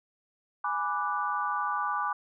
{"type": "chord", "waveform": "sine", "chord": "G# half-diminished seventh", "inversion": "none", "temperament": "equal", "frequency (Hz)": [830.6, 987.8, 1174.7, 1480], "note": ["G#5", "B5", "D6", "F#6"], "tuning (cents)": [0, 0, 0, 0], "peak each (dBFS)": [-34, -34, -30, -36], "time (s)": [0.64, 2.13], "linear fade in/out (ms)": 5, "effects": []}